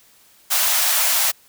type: high-pass noise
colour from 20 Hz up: white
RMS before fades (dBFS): -18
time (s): 0.5-1.32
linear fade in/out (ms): 20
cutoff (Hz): 600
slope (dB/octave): 48
effects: white hiss -53 dBFS RMS until 1.48 s